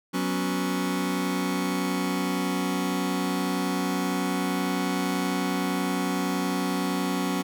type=chord; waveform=sawtooth; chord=F# suspended fourth; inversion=none; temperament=just; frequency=185 / 246.7 / 277.5 Hz; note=F#3 / B3 / C#4; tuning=0 / -2 / +2 cents; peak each=-24 / -28 / -24 dBFS; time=0.13-7.43 s; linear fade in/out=20 ms; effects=none